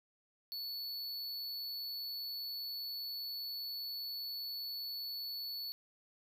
square tone, 4435 Hz, C#8, in tune, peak -40 dBFS, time 0.52-5.72 s, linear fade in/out 0 ms, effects none

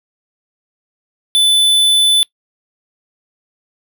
square tone, 3500 Hz, A7, 10 cents flat, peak -9 dBFS, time 1.35-2.23 s, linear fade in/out 0 ms, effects noise-tail reverb RT60 0.1 s tail -23 dB re dry

